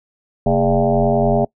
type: tone with frequency modulation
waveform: sine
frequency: 409.5 Hz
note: G#4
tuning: 24 cents flat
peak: -12 dBFS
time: 0.46-1.45 s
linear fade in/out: 5 ms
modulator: 90.6 Hz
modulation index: 3.7
effects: noise-tail reverb RT60 0.1 s tail -24 dB re dry